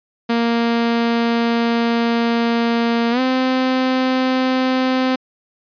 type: tone with pitch glide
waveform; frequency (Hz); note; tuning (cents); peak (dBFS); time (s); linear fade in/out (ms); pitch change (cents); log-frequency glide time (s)
sawtooth; 233.1 to 258.6; A#3 to C4; 0 to -20; -11; 0.29-5.16; 10; +180; 3.11-3.2
effects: resampled to 11025 Hz